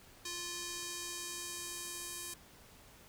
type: tone with band-pass filter sweep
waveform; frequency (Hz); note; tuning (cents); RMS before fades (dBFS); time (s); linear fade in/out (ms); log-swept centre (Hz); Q
square; 349.2; F4; 0; -43; 0.25-2.34; 5; 6000 to 9400; 1.2
effects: pink hiss -59 dBFS RMS until 3.08 s